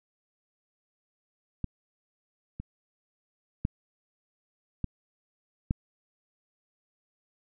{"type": "clicks", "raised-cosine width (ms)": 5, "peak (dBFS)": [-18, -24, -14, -17, -13], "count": 5, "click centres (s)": [1.643, 2.6, 3.651, 4.843, 5.709], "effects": []}